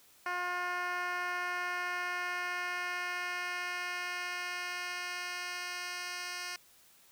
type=tone with band-pass filter sweep; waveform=10% pulse; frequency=356.9 Hz; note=F4; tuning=38 cents sharp; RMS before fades=-37 dBFS; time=0.26-6.56 s; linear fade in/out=2 ms; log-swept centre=1300 to 4200 Hz; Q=1; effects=white hiss -62 dBFS RMS until 7.11 s